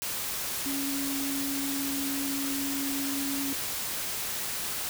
sine tone in noise, 276.7 Hz, C#4, 3 cents flat, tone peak -31 dBFS, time 0.66-3.53 s, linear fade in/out 0 ms, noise white, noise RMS -33 dBFS, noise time 0.02-4.89 s, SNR -1 dB, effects none

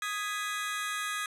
sawtooth chord, G# minor, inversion second, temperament just, 1245.9 / 1661.2 / 1993.5 Hz, D#6 / G#6 / B6, +2 / 0 / +16 cents, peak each -31 / -32 / -36 dBFS, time 0.02-1.26 s, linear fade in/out 2 ms, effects low-pass 11000 Hz 12 dB/octave

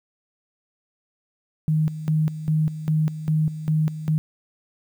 sine tone with tremolo, 155.56 Hz, D#3, in tune, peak -17 dBFS, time 1.68-4.18 s, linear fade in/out 0 ms, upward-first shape square, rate 2.5 Hz, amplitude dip 75%, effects 9-bit

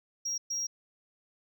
sine tone bursts at uneven times, 5630 Hz, F8, 13 cents sharp, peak -28 dBFS, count 2, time 0.25-0.38 / 0.5-0.67 s, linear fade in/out 10 ms, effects tanh soft clip ceiling -29 dBFS

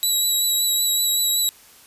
15% pulse tone with vibrato, 3900 Hz, B7, 23 cents flat, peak -11 dBFS, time 0.03-1.49 s, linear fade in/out 0 ms, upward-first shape triangle, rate 5.3 Hz, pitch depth 32 cents each way, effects white hiss -49 dBFS RMS until 1.86 s + resampled to 32000 Hz

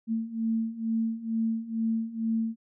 sine beating tone pair, 223.8 / 226 Hz, A3 / A3, +30 / +47 cents, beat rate 2.2 Hz, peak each -31 / -28 dBFS, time 0.07-2.56 s, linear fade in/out 50 ms, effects none

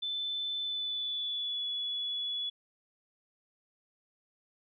sine tone with pitch glide, 3520 to 3406 Hz, A7 to G#7, 0 to +43 cents, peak -32 dBFS, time 0.02-2.5 s, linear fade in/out 10 ms, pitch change -57 cents, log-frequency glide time 0.61-1.65 s, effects none

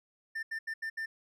triangle tone bursts at uneven times, 1791 Hz, A6, 30 cents sharp, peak -32 dBFS, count 5, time 0.35-0.43 / 0.51-0.59 / 0.67-0.74 / 0.82-0.9 / 0.97-1.06 s, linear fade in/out 10 ms, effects none

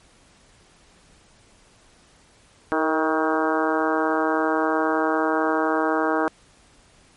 harmonic tone with a mistuned harmonic, 158.6 Hz, D#3, 33 cents sharp, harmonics 2 / 3 / 4 / 5 / 6 / 7 / 8 / 9 / 10, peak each -24 / -26 / -27 / -28 / -29 / -29 / -30 / -31 / -31 dBFS, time 2.72-6.28 s, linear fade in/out 0 ms, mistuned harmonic 3, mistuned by -38 cents, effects pink hiss -55 dBFS RMS until 7.16 s + MP3 48 kbps

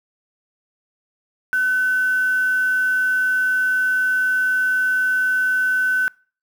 sine tone with quantisation, 1512 Hz, F#6, 37 cents sharp, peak -16 dBFS, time 1.53-6.08 s, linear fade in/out 0 ms, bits 6, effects noise-tail reverb RT60 0.4 s tail -25 dB re dry

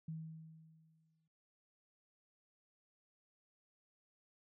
sine tone with exponential decay, 160 Hz, D#3, 49 cents sharp, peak -40 dBFS, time 0.08-1.28 s, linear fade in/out 5 ms, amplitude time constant 260 ms, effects none

